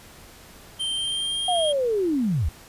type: tone with pitch glide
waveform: square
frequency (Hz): 3136 to 3232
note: G7 to G#7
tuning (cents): 0 to -48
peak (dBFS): -25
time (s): 0.79-1.73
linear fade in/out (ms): 20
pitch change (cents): +52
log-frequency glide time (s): 0.94-1.53
type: linear sweep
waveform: sine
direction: down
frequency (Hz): 740 to 58.27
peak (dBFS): -20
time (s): 1.48-2.49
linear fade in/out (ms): 5
effects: pink hiss -47 dBFS RMS until 2.68 s + resampled to 32000 Hz